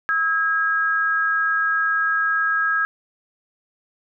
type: tone pair together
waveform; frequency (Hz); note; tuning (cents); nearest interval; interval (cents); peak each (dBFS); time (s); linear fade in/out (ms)
sine; 1295 / 1632.8; E6 / G#6; -31 / -30; major third; 401; -22 / -19; 0.09-2.85; 0
effects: none